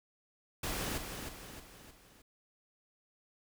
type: noise with echo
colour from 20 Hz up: pink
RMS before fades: -37 dBFS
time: 0.63-0.98 s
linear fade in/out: 5 ms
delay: 310 ms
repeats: 4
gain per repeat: -6 dB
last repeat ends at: 2.22 s
effects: none